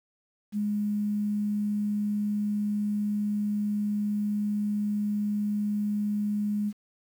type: tone with quantisation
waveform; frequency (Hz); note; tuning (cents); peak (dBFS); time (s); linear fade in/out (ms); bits
sine; 207.7; G#3; 0; -25; 0.52-6.73; 50; 9
effects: none